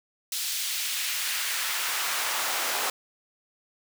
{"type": "noise with high-pass filter sweep", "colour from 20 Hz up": "pink", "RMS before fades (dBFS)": -29, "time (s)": [0.32, 2.9], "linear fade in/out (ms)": 2, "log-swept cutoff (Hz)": [3900, 690], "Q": 0.97, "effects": []}